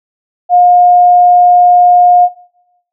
sine tone, 713 Hz, F5, 36 cents sharp, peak -3 dBFS, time 0.49-2.29 s, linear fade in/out 50 ms, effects noise-tail reverb RT60 0.9 s tail -19 dB re dry

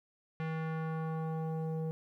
square tone with low-pass filter sweep, 160 Hz, D#3, 49 cents sharp, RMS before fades -36 dBFS, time 0.4-1.91 s, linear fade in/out 0 ms, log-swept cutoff 2200 to 520 Hz, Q 1.5, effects 12-bit

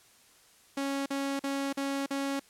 sawtooth tone bursts, 276.2 Hz, C#4, 6 cents flat, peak -26 dBFS, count 5, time 0.77-2.396 s, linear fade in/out 5 ms, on 290 ms, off 44 ms, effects white hiss -60 dBFS RMS until 2.49 s + low-pass 11000 Hz 12 dB/octave

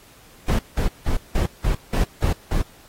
brown noise bursts, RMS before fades -19 dBFS, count 8, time 0.48-2.62 s, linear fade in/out 5 ms, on 110 ms, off 180 ms, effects pink hiss -50 dBFS RMS until 2.88 s + AAC 48 kbps

